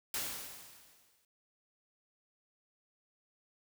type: noise with exponential decay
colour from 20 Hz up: white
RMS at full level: -35 dBFS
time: 0.14-1.25 s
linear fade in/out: 2 ms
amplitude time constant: 240 ms
effects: none